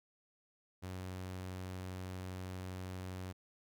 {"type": "tone", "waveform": "sawtooth", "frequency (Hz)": 92.5, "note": "F#2", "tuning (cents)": 0, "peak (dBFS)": -38, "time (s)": [0.82, 3.33], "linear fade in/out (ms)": 20, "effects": []}